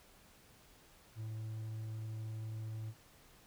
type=tone; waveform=triangle; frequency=110 Hz; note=A2; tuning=in tune; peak=-38 dBFS; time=1.15-2.94 s; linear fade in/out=50 ms; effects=pink hiss -63 dBFS RMS until 3.46 s